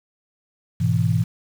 sine chord, E major, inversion first, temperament equal, 103.83 / 123.47 / 164.81 Hz, G#2 / B2 / E3, 0 / 0 / 0 cents, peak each -21 dBFS, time 0.8-1.24 s, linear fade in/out 10 ms, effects 7-bit

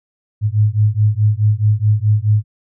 sine beating tone pair, 103.83 / 108.53 Hz, G#2 / A2, 0 / -23 cents, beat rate 4.7 Hz, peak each -14 dBFS, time 0.41-2.44 s, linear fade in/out 50 ms, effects none

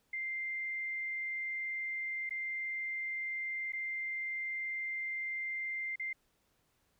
sine tone with dropouts, 2093 Hz, C7, in tune, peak -35 dBFS, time 0.13-6.13 s, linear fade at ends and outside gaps 5 ms, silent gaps 2.294-2.307 / 3.722-3.732 / 5.958-5.996 s, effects pink hiss -75 dBFS RMS until 6.99 s

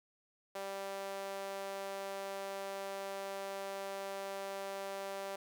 sawtooth tone with high-pass filter, 196 Hz, G3, in tune, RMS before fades -42 dBFS, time 0.55-5.36 s, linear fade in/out 5 ms, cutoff 560 Hz, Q 2.2, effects none

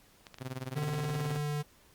clicks, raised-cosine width 0.2 ms, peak -29 dBFS, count 5, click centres 0.268 / 0.343 / 0.385 / 0.958 / 1.004 s
sawtooth tone with tremolo, 129.7 Hz, C3, 15 cents flat, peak -30 dBFS, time 0.4-1.38 s, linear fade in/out 20 ms, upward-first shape sine, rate 19 Hz, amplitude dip 90%
square tone with pitch glide, 149.7 to 147.81 Hz, D3 to D3, +33 to +11 cents, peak -32 dBFS, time 0.75-1.63 s, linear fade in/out 20 ms, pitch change -22 cents, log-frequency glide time 1.1-1.49 s
effects pink hiss -62 dBFS RMS until 1.94 s + Opus 48 kbps

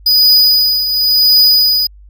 square tone with tremolo, 4957 Hz, D#8, 7 cents flat, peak -5 dBFS, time 0.06-1.87 s, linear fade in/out 5 ms, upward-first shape triangle, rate 0.93 Hz, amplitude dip 65%, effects added 50 Hz sine -36 dBFS peak until 2.09 s

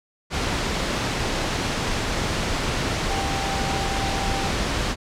sine tone in noise, 784 Hz, G5, in tune, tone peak -29 dBFS, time 3.07-4.51 s, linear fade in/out 50 ms, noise pink, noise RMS -24 dBFS, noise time 0.3-4.96 s, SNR -8 dB, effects low-pass 6000 Hz 12 dB/octave

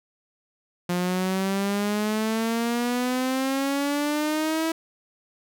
sawtooth exponential sweep, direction up, 175.9 to 326.9 Hz, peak -19 dBFS, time 0.89-4.72 s, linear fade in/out 5 ms, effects none

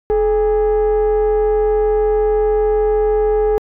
sine tone with frequency modulation, 427.3 Hz, G#4, 49 cents sharp, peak -10 dBFS, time 0.1-3.58 s, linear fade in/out 0 ms, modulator 384 Hz, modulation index 0.51, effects tanh soft clip ceiling -10 dBFS

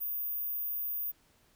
sine tone, 14917 Hz, A#9, in tune, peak -32 dBFS, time 0-1.12 s, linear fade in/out 20 ms, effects pink hiss -67 dBFS RMS until 1.55 s

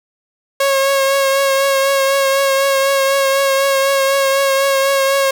sawtooth tone with vibrato, 546 Hz, C#5, 26 cents flat, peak -8 dBFS, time 0.6-5.31 s, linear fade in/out 5 ms, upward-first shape triangle, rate 4 Hz, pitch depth 27 cents each way, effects none

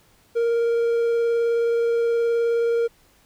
triangle tone with vibrato, 466.2 Hz, A#4, in tune, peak -16 dBFS, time 0.35-2.88 s, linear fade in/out 20 ms, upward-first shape sine, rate 19 Hz, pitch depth 9 cents each way, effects pink hiss -58 dBFS RMS until 3.25 s

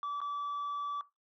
sine tone with dropouts, 1154 Hz, D6, 31 cents flat, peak -31 dBFS, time 0.03-1.01 s, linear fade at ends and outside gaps 1 ms, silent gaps 0.204-0.215 s, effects noise-tail reverb RT60 0.2 s tail -18 dB re dry + tanh soft clip ceiling -33 dBFS

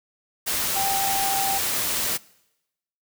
sine tone in noise, 784 Hz, G5, in tune, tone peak -24 dBFS, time 0.75-1.59 s, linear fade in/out 20 ms, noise white, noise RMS -25 dBFS, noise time 0.46-2.18 s, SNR -2 dB, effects noise-tail reverb RT60 0.9 s tail -23 dB re dry

